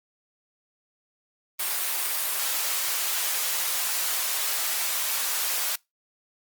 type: high-pass noise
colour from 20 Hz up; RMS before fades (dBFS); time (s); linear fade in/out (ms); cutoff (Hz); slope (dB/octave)
white; -27; 1.59-5.76; 10; 670; 12
effects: noise-tail reverb RT60 0.2 s tail -24 dB re dry + Opus 32 kbps